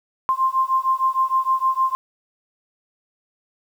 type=beating tone pair; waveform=sine; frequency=1049 / 1055.5 Hz; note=C6 / C6; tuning=+4 / +15 cents; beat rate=6.5 Hz; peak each=-20 dBFS; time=0.29-1.95 s; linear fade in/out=0 ms; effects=8-bit